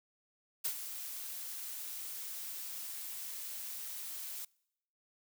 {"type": "noise with ADSR envelope", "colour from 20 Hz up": "blue", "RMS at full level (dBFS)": -33, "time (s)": [0.64, 4.45], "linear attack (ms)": 14, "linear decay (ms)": 78, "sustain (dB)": -10, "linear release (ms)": 5, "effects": ["noise-tail reverb RT60 0.8 s tail -26 dB re dry"]}